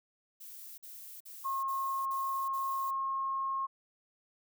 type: noise bursts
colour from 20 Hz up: violet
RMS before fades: -48 dBFS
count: 6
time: 0.4-2.91 s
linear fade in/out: 10 ms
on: 380 ms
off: 46 ms
type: tone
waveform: sine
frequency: 1078 Hz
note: C#6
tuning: 49 cents flat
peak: -31 dBFS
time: 1.44-3.67 s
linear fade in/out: 20 ms
effects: none